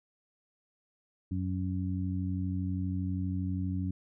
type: harmonic tone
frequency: 92.5 Hz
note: F#2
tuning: in tune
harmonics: 1 / 2 / 3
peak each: -32 / -35 / -37 dBFS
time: 1.31-3.91 s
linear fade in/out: 5 ms
effects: none